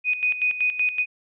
sine tone with tremolo, 2489 Hz, D#7, in tune, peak -18 dBFS, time 0.04-1.06 s, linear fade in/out 50 ms, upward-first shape square, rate 5.3 Hz, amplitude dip 70%, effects resampled to 8000 Hz

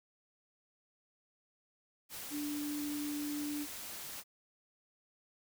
sine tone in noise, 293.7 Hz, D4, in tune, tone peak -36 dBFS, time 2.3-3.67 s, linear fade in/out 50 ms, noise white, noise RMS -45 dBFS, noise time 2.09-4.24 s, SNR +6 dB, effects none

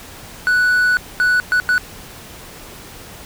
triangle tone bursts at uneven times, 1480 Hz, F#6, in tune, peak -10 dBFS, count 4, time 0.47-0.97 / 1.2-1.4 / 1.52-1.6 / 1.69-1.78 s, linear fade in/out 0 ms, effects pink hiss -37 dBFS RMS until 3.25 s

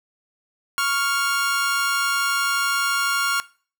sawtooth tone pair together, 1108.7 / 1398.8 Hz, C#6 / F6, 0 / +2 cents, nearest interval major third, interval 402 cents, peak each -21 / -18 dBFS, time 0.78-3.4 s, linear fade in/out 0 ms, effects noise-tail reverb RT60 0.4 s tail -19 dB re dry

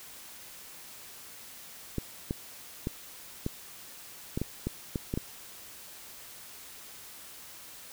clicks, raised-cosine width 3 ms, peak -17 dBFS, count 10, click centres 1.983 / 2.309 / 2.871 / 3.464 / 4.375 / 4.416 / 4.67 / 4.958 / 5.139 / 5.175 s, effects white hiss -48 dBFS RMS until 7.92 s

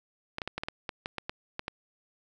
clicks, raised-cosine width 0.3 ms, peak -17 dBFS, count 12, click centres 0.384 / 0.418 / 0.476 / 0.58 / 0.635 / 0.685 / 0.892 / 1.059 / 1.183 / 1.295 / 1.594 / 1.681 s, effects none

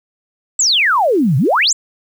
sine exponential two-way sweep, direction down then up, 8020 to 120.2 to 8020 Hz, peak -10 dBFS, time 0.59-1.73 s, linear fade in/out 5 ms, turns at 1.37 s, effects 7-bit

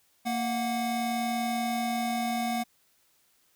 square tone pair together, 231.3 / 734.3 Hz, A#3 / F#5, -13 / -13 cents, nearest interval octave + minor sixth, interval 2000 cents, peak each -31 / -31 dBFS, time 0.25-2.64 s, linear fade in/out 20 ms, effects white hiss -67 dBFS RMS until 3.55 s

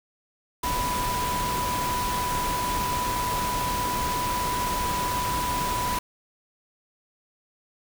sine tone in noise, 987.8 Hz, B5, in tune, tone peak -26 dBFS, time 0.63-5.99 s, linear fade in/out 5 ms, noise pink, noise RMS -30 dBFS, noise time 0.63-5.99 s, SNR +1 dB, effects none

